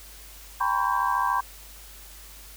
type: tone cluster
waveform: sine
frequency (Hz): 792 / 939 / 1013 / 1120 / 1579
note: G5 / A#5 / B5 / C#6 / G6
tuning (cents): +18 / +12 / +44 / +18 / +12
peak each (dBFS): -32 / -28 / -25 / -28 / -32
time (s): 0.6-1.41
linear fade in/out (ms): 10
effects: added 50 Hz sine -47 dBFS peak until 2.56 s + white hiss -47 dBFS RMS until 2.56 s